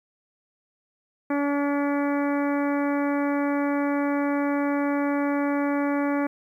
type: harmonic tone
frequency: 285.5 Hz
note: D4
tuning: 49 cents flat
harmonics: 1 / 2 / 3 / 4 / 5 / 6 / 7 / 8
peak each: -23 / -29 / -33 / -35 / -37 / -39 / -40 / -41 dBFS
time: 1.3-6.27 s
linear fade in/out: 5 ms
effects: 10-bit